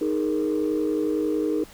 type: chord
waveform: sine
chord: D# suspended fourth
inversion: none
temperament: equal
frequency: 311.1 / 415.3 / 466.2 Hz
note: D#4 / G#4 / A#4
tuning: 0 / 0 / 0 cents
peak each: -23 / -26 / -27 dBFS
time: 0.01-1.64 s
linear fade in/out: 5 ms
effects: tanh soft clip ceiling -15 dBFS + pink hiss -48 dBFS RMS until 1.73 s